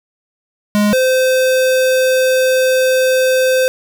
square tone pair in turn, 207.7 / 516.5 Hz, G#3 / C5, 0 / -22 cents, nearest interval octave + major third, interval 1578 cents, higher second, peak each -11 dBFS, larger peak neither, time 0.75-0.93 / 0.93-3.68 s, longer second, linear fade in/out 0 ms, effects none

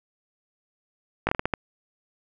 slowing click train, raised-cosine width 0.5 ms, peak -8 dBFS, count 7, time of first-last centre 1.27-1.538 s, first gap 19 ms, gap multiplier 1.34, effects none

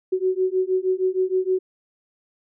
sine beating tone pair, 370 / 376.4 Hz, F#4 / F#4, 0 / +30 cents, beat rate 6.4 Hz, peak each -22 dBFS, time 0.12-1.59 s, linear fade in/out 10 ms, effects none

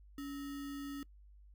sine tone with sample-and-hold, 281.6 Hz, C#4, 27 cents sharp, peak -40 dBFS, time 0.18-1.03 s, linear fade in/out 2 ms, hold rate 1575 Hz, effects noise-tail reverb RT60 0.1 s tail -22 dB re dry + added 50 Hz sine -56 dBFS peak until 1.54 s

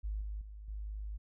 sine tone with level steps, 51.91 Hz, G#1, in tune, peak -34 / -37 / -45 / -38 dBFS, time 0.03-1.18 s, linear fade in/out 20 ms, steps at 0.21 / 0.41 / 0.68 s, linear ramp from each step 5 ms, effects none

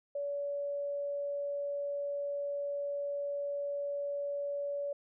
sine tone, 570 Hz, C#5, 48 cents sharp, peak -33 dBFS, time 0.15-4.93 s, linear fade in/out 5 ms, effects none

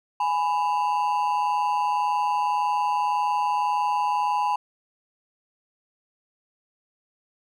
triangle ring-modulated tone, 913 Hz, A#5, 36 cents flat, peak -16 dBFS, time 0.2-4.56 s, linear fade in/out 5 ms, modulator 80.9 Hz, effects none

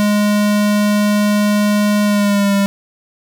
square tone with pitch glide, 207.5 to 199.28 Hz, G#3 to G3, -1 to +29 cents, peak -12 dBFS, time 0-2.66 s, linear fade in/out 0 ms, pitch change -70 cents, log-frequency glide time 2.04-2.54 s, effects none

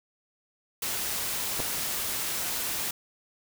white noise, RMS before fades -31 dBFS, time 0.82-2.91 s, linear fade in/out 5 ms
clicks, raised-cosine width 1 ms, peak -20 / -17 dBFS, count 2, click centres 1.594 / 1.602 s
effects none

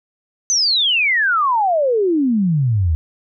sine exponential sweep, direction down, 6272 to 75.4 Hz, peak -13 dBFS, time 0.5-2.95 s, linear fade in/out 0 ms, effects none

